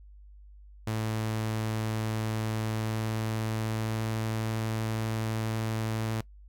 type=tone with pitch glide; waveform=sawtooth; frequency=110 to 110.96 Hz; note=A2 to A2; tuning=0 to +15 cents; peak=-25 dBFS; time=0.87-6.21 s; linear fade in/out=5 ms; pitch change=+15 cents; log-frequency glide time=2.67-4.22 s; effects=noise-tail reverb RT60 0.1 s tail -21 dB re dry + added 50 Hz sine -48 dBFS peak until 6.48 s

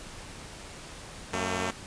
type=tone pair together; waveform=5% pulse; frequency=92.18 / 225.4 Hz; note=F#2 / A3; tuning=-6 / +42 cents; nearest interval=octave + minor third; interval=1548 cents; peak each=-20 dBFS; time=1.33-1.71 s; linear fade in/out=5 ms; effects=pink hiss -44 dBFS RMS until 1.86 s + resampled to 22050 Hz

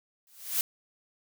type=noise with exponential growth; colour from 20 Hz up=blue; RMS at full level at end=-24 dBFS; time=0.27-0.61 s; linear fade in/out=1 ms; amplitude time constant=73 ms; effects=none

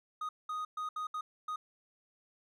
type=tone bursts at uneven times; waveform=triangle; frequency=1244.5 Hz; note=D#6; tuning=in tune; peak=-33 dBFS; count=6; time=0.21-0.29 / 0.49-0.65 / 0.77-0.89 / 0.96-1.07 / 1.14-1.21 / 1.48-1.56 s; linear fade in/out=5 ms; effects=none

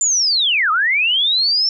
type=linear two-way sweep; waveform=sine; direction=down then up; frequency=7250 to 1195 to 5420 Hz; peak=-13 dBFS; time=0.01-1.69 s; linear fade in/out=2 ms; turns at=0.71 s; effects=none

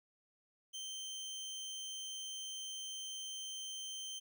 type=tone; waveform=25% pulse; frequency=3119 Hz; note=G7; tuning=9 cents flat; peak=-39 dBFS; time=0.73-4.2 s; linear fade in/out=20 ms; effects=none

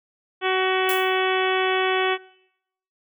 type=harmonic tone; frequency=375.3 Hz; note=F#4; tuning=25 cents sharp; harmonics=1 / 2 / 3 / 4 / 5 / 6 / 7 / 8 / 9; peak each=-23 / -26 / -28 / -29 / -30 / -31 / -31 / -32 / -33 dBFS; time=0.41-2.18 s; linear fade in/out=50 ms
type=noise with exponential decay; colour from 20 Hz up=violet; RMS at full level=-26 dBFS; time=0.89-1.18 s; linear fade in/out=1 ms; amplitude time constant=63 ms
effects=noise-tail reverb RT60 0.8 s tail -22 dB re dry

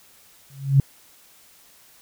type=tone with exponential growth; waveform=sine; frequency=137.3 Hz; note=C#3; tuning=16 cents flat; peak=-8 dBFS; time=0.5-0.8 s; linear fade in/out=2 ms; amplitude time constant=64 ms; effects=white hiss -53 dBFS RMS until 2.01 s

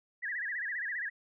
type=tone with vibrato; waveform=sine; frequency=1800 Hz; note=A6; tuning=39 cents sharp; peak=-33 dBFS; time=0.22-1.1 s; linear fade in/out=20 ms; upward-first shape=sine; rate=15 Hz; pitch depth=180 cents each way; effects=none

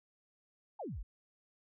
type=exponential sweep; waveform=sine; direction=down; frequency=939 to 32.98 Hz; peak=-39 dBFS; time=0.79-1.03 s; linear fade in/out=10 ms; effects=none

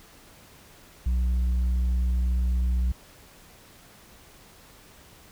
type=tone with tanh clipping; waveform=sine; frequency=61.74 Hz; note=B1; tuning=in tune; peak=-22 dBFS; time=1.06-2.92 s; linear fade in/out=5 ms; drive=4 dB; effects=pink hiss -52 dBFS RMS until 5.31 s

